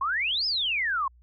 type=exponential two-way sweep; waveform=sine; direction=up then down; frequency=1030 to 5274 to 1030 Hz; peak=-24 dBFS; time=0.01-1.08 s; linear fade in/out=5 ms; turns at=0.46 s; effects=added 60 Hz sine -53 dBFS peak until 1.22 s